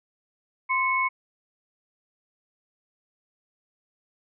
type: tone pair together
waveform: sine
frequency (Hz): 1039.7 / 2203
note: C6 / C#7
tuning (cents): -11 / -11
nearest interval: octave + minor second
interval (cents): 1300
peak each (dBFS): -24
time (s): 0.69-1.09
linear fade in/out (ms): 20
effects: none